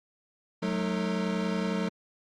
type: tone cluster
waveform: square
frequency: 183.9 / 214.8 / 312 / 451.2 Hz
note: F#3 / A3 / D#4 / A4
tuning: -10 / -41 / +5 / +44 cents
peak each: -31 / -33 / -39 / -36 dBFS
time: 0.62-1.89 s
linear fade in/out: 10 ms
effects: low-pass 5000 Hz 12 dB/octave + Opus 48 kbps